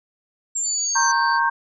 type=exponential sweep; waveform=sine; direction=down; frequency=7459 to 6080 Hz; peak=-21 dBFS; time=0.55-1.12 s; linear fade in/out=10 ms
type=tone; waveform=sine; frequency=4563 Hz; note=C#8; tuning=49 cents sharp; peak=-29 dBFS; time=0.63-1.4 s; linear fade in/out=50 ms
type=chord; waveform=sine; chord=G diminished; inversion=first; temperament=equal with one note detuned; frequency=932.3 / 1083.4 / 1568 Hz; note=Bb5 / Db6 / G6; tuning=0 / -40 / 0 cents; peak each=-20 / -22 / -21 dBFS; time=0.95-1.5 s; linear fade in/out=10 ms
effects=none